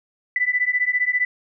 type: beating tone pair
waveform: sine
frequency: 1981 / 1996 Hz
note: B6 / B6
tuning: +5 / +18 cents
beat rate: 15 Hz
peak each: -21 dBFS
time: 0.36-1.25 s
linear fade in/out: 2 ms
effects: none